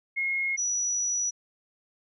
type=tone pair in turn; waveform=sine; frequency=2157 / 5876 Hz; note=C#7 / F#8; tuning=-48 / -13 cents; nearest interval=octave + perfect fourth; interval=1735 cents; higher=second; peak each=-25 dBFS; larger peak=neither; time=0.16-0.57 / 0.57-1.31 s; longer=second; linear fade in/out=20 ms; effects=none